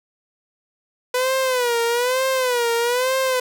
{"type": "tone with vibrato", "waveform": "sawtooth", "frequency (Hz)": 495.5, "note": "B4", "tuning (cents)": 6, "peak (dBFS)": -14, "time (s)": [1.14, 3.4], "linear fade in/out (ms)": 5, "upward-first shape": "sine", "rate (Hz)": 1.1, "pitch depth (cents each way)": 110, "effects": []}